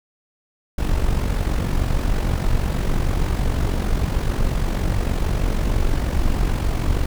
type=noise with amplitude modulation; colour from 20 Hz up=brown; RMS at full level=-17 dBFS; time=0.78-7.06 s; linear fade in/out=5 ms; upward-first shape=sine; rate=46.4 Hz; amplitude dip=60%; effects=none